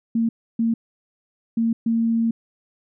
sine tone bursts at uneven times, 228.7 Hz, A#3, 33 cents flat, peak -17 dBFS, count 4, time 0.15-0.29 / 0.59-0.74 / 1.57-1.73 / 1.86-2.31 s, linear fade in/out 5 ms, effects none

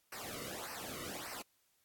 pink noise with flanger, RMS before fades -45 dBFS, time 0.12-1.42 s, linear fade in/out 5 ms, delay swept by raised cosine 0.28 to 1.23 ms, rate 1.7 Hz, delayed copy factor -0.95, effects white hiss -75 dBFS RMS until 1.84 s + AAC 64 kbps

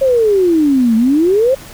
sine exponential two-way sweep, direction down then up, 552 to 218.3 to 552 Hz, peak -8 dBFS, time 0.01-1.55 s, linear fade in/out 10 ms, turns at 0.96 s, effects pink hiss -35 dBFS RMS until 1.73 s

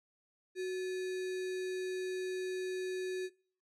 sine tone with sample-and-hold, 370 Hz, F#4, in tune, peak -34 dBFS, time 0.55-3.3 s, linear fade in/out 50 ms, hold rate 2100 Hz, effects noise-tail reverb RT60 0.5 s tail -24 dB re dry + low-pass 8000 Hz 12 dB/octave

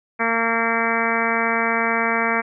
harmonic tone, 229 Hz, A#3, 31 cents flat, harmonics 1 / 2 / 3 / 4 / 5 / 6 / 7 / 8 / 9 / 10, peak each -27 / -27 / -27 / -27 / -27 / -27 / -27 / -27 / -27 / -27 dBFS, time 0.19-2.42 s, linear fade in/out 20 ms, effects none

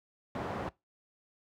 white low-pass noise, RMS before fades -37 dBFS, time 0.35-0.69 s, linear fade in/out 2 ms, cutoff 760 Hz, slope 12 dB/octave, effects noise-tail reverb RT60 0.2 s tail -21 dB re dry + high-pass 60 Hz 12 dB/octave

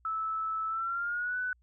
sine tone with pitch glide, 1309 to 1495 Hz, E6 to F#6, -13 to +17 cents, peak -30 dBFS, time 0.05-1.53 s, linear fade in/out 2 ms, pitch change +230 cents, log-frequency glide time 0.68-1.38 s, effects added 60 Hz sine -63 dBFS peak until 1.62 s

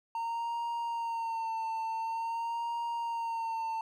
triangle tone with vibrato, 916 Hz, A#5, 31 cents flat, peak -30 dBFS, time 0.15-3.81 s, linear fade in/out 2 ms, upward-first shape sine, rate 0.47 Hz, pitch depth 38 cents each way, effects none

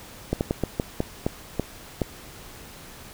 slowing click train, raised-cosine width 2 ms, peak -9 dBFS, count 9, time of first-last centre 0.33-2.018 s, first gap 79 ms, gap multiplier 1.27, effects pink hiss -44 dBFS RMS until 3.13 s

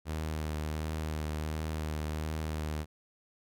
sawtooth tone with vibrato, 77.5 Hz, D#2, 6 cents flat, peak -29 dBFS, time 0.05-2.86 s, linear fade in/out 50 ms, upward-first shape triangle, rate 1.4 Hz, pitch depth 25 cents each way, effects none

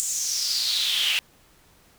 brown noise with high-pass filter sweep, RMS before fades -25 dBFS, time 0-1.19 s, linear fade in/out 0 ms, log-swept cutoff 7500 to 2700 Hz, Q 5.9, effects pink hiss -57 dBFS RMS until 1.98 s

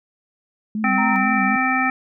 sine tone with vibrato, 206.6 Hz, G#3, 9 cents flat, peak -21 dBFS, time 0.75-1.56 s, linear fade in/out 2 ms, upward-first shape sine, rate 4 Hz, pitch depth 99 cents each way
harmonic tone, 259.2 Hz, C4, 16 cents flat, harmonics 1 / 3 / 5 / 7 / 9, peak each -23 / -23 / -23 / -23 / -23 dBFS, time 0.84-1.9 s, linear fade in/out 2 ms
sine tone, 926 Hz, A#5, 12 cents flat, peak -24 dBFS, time 0.98-1.16 s, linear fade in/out 0 ms
effects none

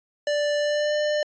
square tone with pitch glide, 587.3 to 598.3 Hz, D5 to D5, 0 to +32 cents, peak -22 dBFS, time 0.27-1.23 s, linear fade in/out 2 ms, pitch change +32 cents, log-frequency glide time 0.57-0.95 s, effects resampled to 16000 Hz

